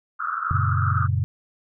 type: band-pass noise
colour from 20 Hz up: white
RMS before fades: -27 dBFS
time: 0.19-1.08 s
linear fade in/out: 20 ms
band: 1200 to 1400 Hz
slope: 96 dB/octave
type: chord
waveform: sine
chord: F# major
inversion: none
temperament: equal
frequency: 92.5 / 116.54 / 138.59 Hz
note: F#2 / A#2 / C#3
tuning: 0 / 0 / 0 cents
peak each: -22 / -24 / -26 dBFS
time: 0.51-1.24 s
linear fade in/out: 0 ms
effects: none